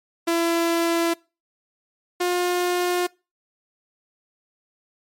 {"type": "tone pair in turn", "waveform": "sawtooth", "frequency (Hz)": [336.2, 356.2], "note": ["E4", "F4"], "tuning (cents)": [34, 34], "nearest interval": "minor second", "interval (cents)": 100, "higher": "second", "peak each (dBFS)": [-15, -16], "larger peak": "first", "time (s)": [[0.27, 1.14], [2.2, 3.07]], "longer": "neither", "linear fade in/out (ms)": 10, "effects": ["noise-tail reverb RT60 0.3 s tail -25 dB re dry", "MP3 64 kbps"]}